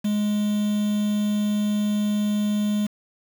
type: tone with quantisation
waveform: triangle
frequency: 208.6 Hz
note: G#3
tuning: 8 cents sharp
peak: -18 dBFS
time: 0.04-2.87 s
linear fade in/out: 10 ms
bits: 6
effects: none